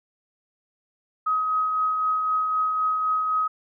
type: tone with tremolo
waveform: sine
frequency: 1265 Hz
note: D#6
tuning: 28 cents sharp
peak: -19 dBFS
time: 1.26-3.48 s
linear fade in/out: 10 ms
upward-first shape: triangle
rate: 3.9 Hz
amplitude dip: 35%
effects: none